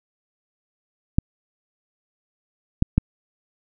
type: clicks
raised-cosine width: 5 ms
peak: -3 dBFS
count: 3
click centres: 1.185 / 2.824 / 2.98 s
effects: none